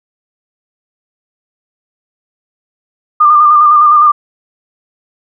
sine tone with vibrato, 1200 Hz, D6, 37 cents sharp, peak -3 dBFS, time 3.2-4.12 s, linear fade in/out 10 ms, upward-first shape square, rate 9.8 Hz, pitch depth 29 cents each way, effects none

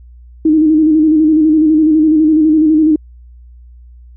sine tone with vibrato, 311.1 Hz, D#4, in tune, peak -6 dBFS, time 0.45-2.96 s, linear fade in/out 5 ms, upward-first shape square, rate 12 Hz, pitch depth 41 cents each way, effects added 60 Hz sine -35 dBFS peak until 4.16 s

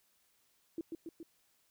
sine tone with echo, 329.6 Hz, E4, in tune, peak -35 dBFS, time 0.78-0.81 s, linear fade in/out 2 ms, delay 140 ms, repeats 3, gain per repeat -3 dB, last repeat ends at 1.23 s, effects white hiss -73 dBFS RMS until 1.7 s

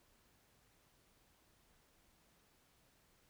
silence, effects pink hiss -72 dBFS RMS until 3.29 s

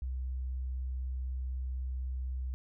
sine tone, 64 Hz, C2, 38 cents flat, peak -33 dBFS, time 0.02-2.54 s, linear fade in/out 0 ms, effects none

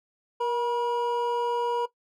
triangle tone pair together, 473.4 / 965 Hz, A#4 / B5, +27 / -40 cents, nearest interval octave, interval 1233 cents, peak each -25 dBFS, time 0.4-1.86 s, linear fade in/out 10 ms, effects noise-tail reverb RT60 0.1 s tail -17 dB re dry

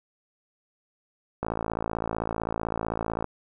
click train, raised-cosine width 1 ms, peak -14 dBFS, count 102, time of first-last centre 1.43-3.243 s, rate 55.7 Hz, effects none

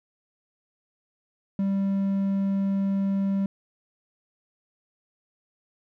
triangle tone, 196 Hz, G3, in tune, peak -20 dBFS, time 1.59-3.46 s, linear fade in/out 2 ms, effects none

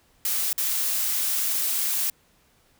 blue noise with dropouts, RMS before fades -25 dBFS, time 0.25-2.1 s, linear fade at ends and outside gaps 2 ms, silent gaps 0.53-0.579 s, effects pink hiss -62 dBFS RMS until 2.79 s

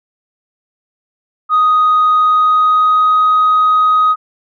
sine tone with pitch glide, 1247 to 1254.9 Hz, D#6 to D#6, +3 to +14 cents, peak -6 dBFS, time 1.49-4.16 s, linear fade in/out 50 ms, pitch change +11 cents, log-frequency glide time 2.13-3.2 s, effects tanh soft clip ceiling -5 dBFS

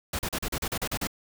pink noise bursts, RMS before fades -30 dBFS, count 10, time 0.13-1.072 s, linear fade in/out 5 ms, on 60 ms, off 38 ms, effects none

